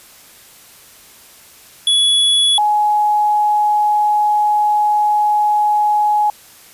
square / sine tone pair in turn, 3392 / 839.5 Hz, G#7 / G#5, +36 / +18 cents, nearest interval 2 octaves, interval 2418 cents, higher first, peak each -11 dBFS, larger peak neither, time 1.87-2.58 / 2.58-6.3 s, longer second, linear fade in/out 2 ms, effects white hiss -43 dBFS RMS until 6.73 s + resampled to 32000 Hz

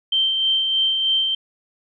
sine tone with tremolo, 3129 Hz, G7, 4 cents flat, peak -15 dBFS, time 0.12-1.35 s, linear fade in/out 5 ms, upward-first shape sine, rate 3.2 Hz, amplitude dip 35%, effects none

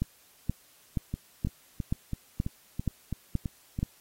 two click trains, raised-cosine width 5 ms, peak -19 / -15 dBFS, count 9 / 9, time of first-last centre 1.14-3.789 / 0.02-3.83 s, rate 3.02 / 2.1 Hz, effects white hiss -60 dBFS RMS until 4 s + AAC 48 kbps

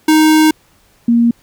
square / sine tone pair in turn, 311.7 / 234.7 Hz, D#4 / A#3, +3 / +12 cents, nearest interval perfect fourth, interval 491 cents, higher first, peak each -7 dBFS, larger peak neither, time 0.08-0.51 / 1.08-1.31 s, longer first, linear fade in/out 5 ms, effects pink hiss -52 dBFS RMS until 1.42 s

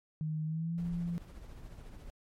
sine tone with pitch glide, 155.56 to 171.61 Hz, D#3 to F3, 0 to -30 cents, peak -32 dBFS, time 0.21-1.18 s, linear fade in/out 0 ms, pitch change +170 cents, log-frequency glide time 0.45-0.81 s
brown noise with tremolo, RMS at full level -46 dBFS, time 0.78-2.1 s, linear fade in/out 0 ms, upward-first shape sine, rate 14 Hz, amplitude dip 40%
effects MP3 64 kbps

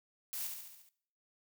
blue noise with echo, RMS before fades -40 dBFS, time 0.33-0.47 s, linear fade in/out 0 ms, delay 70 ms, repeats 6, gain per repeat -4 dB, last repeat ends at 0.89 s, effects noise-tail reverb RT60 0.6 s tail -19 dB re dry

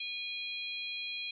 harmonic tone, 819 Hz, G#5, 24 cents flat, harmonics 3 / 4 / 5, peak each -39 / -41 / -43 dBFS, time 0-1.31 s, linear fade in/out 5 ms, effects none

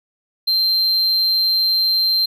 triangle tone, 4144 Hz, C8, 17 cents flat, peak -13 dBFS, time 0.47-2.26 s, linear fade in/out 10 ms, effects none

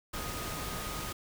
sine tone in noise, 1244.5 Hz, D#6, in tune, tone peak -44 dBFS, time 0.13-1.13 s, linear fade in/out 10 ms, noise pink, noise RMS -38 dBFS, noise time 0.13-1.13 s, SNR -9 dB, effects none

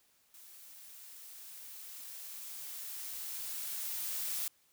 blue noise with level ramp, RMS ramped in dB -55 to -36 dBFS, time 0.34-4.48 s, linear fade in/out 2 ms, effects white hiss -70 dBFS RMS until 4.72 s

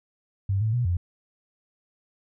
sine tone with pitch steps, 97.9 / 109.8 / 122 / 88.1 Hz, G2 / A2 / B2 / F2, -2 / -3 / -21 / +16 cents, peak -21 dBFS, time 0.49-0.97 s, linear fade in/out 5 ms, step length 120 ms, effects none

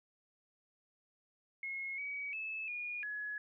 sine tone with pitch steps, 2166 / 2267 / 2609 / 2439 / 1690 Hz, C#7 / C#7 / E7 / D#7 / G#6, -41 / +38 / -18 / -35 / +30 cents, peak -38 dBFS, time 1.63-3.38 s, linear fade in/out 2 ms, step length 350 ms, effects none

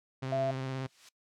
sawtooth tone with vibrato, 132 Hz, C3, 16 cents sharp, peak -30 dBFS, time 0.22-0.87 s, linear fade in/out 10 ms, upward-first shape square, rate 17 Hz, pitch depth 20 cents each way
sine tone, 671 Hz, E5, 31 cents sharp, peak -28 dBFS, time 0.32-0.51 s, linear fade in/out 5 ms
blue noise with exponential growth, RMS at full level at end -42 dBFS, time 0.66-1.09 s, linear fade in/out 5 ms, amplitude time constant 92 ms
effects noise-tail reverb RT60 0.1 s tail -22 dB re dry + low-pass 5000 Hz 12 dB/octave

